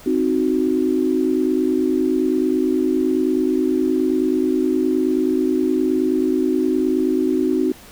sine chord, C diminished, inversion none, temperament equal, 261.6 / 311.1 / 370 Hz, C4 / Eb4 / Gb4, 0 / 0 / 0 cents, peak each -20 dBFS, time 0.06-7.72 s, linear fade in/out 5 ms, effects pink hiss -43 dBFS RMS until 7.91 s

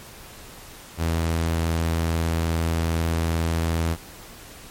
sawtooth tone, 82.41 Hz, E2, in tune, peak -17 dBFS, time 0.97-3.97 s, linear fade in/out 50 ms, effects pink hiss -43 dBFS RMS until 4.7 s + MP3 64 kbps

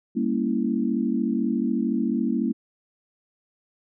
sine chord, G diminished seventh, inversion none, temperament equal with one note detuned, 199.19 / 233.1 / 277.2 / 329.6 Hz, G3 / Bb3 / Db4 / Fb4, +28 / 0 / 0 / 0 cents, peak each -28 / -24 / -28 / -29 dBFS, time 0.15-2.53 s, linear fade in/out 20 ms, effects none

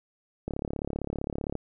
click train, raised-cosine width 2 ms, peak -18 dBFS, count 39, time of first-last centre 0.48-1.553 s, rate 35.4 Hz, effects none

